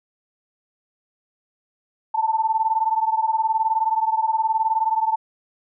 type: beating tone pair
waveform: sine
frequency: 880 / 899 Hz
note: A5 / A5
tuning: 0 / +37 cents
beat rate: 19 Hz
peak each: -20 / -22 dBFS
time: 2.14-5.16 s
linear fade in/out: 10 ms
effects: none